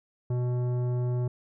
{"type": "tone with tanh clipping", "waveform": "sine", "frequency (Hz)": 123.47, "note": "B2", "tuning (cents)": 0, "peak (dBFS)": -27, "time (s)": [0.3, 1.28], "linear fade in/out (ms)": 5, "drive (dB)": 13, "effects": []}